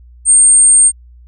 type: tone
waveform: sine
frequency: 8620 Hz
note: C#9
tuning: 49 cents flat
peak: -4 dBFS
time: 0.25-0.92 s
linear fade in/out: 50 ms
effects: added 60 Hz sine -37 dBFS peak until 1.27 s